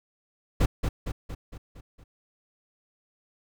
brown noise with echo, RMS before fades -20 dBFS, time 0.6-0.66 s, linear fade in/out 10 ms, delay 230 ms, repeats 6, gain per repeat -5 dB, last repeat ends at 2.04 s, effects none

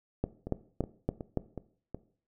two click trains, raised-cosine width 2 ms, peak -24 / -15 dBFS, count 5 / 5, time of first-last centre 0.47-1.946 / 0.24-1.373 s, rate 2.71 / 3.53 Hz, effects noise-tail reverb RT60 0.5 s tail -17 dB re dry

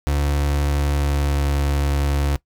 35% pulse tone with pitch glide, 71.8 to 70.93 Hz, D2 to C#2, -39 to +40 cents, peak -16 dBFS, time 0.07-2.36 s, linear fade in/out 0 ms, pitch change -21 cents, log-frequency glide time 0.74-1.46 s, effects noise-tail reverb RT60 0.1 s tail -20 dB re dry

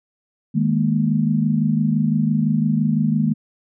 sine chord, D# suspended fourth, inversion none, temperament just, 155.56 / 207.4 / 233.3 Hz, D#3 / G#3 / A#3, 0 / -2 / +2 cents, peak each -20 dBFS, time 0.54-3.34 s, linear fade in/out 20 ms, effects none

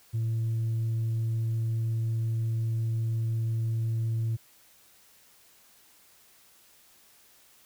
triangle tone with tanh clipping, 113.2 Hz, A2, 50 cents sharp, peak -26 dBFS, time 0.13-4.37 s, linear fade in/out 20 ms, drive 6 dB, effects white hiss -59 dBFS RMS until 7.65 s

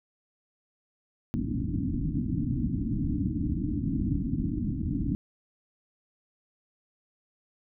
white low-pass noise, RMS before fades -29 dBFS, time 1.34-5.15 s, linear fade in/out 0 ms, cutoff 310 Hz, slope 96 dB/octave, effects none

